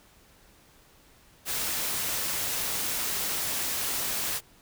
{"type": "noise", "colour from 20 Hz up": "white", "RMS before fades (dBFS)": -30, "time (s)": [1.45, 4.41], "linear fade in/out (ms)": 50, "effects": ["pink hiss -58 dBFS RMS until 4.61 s"]}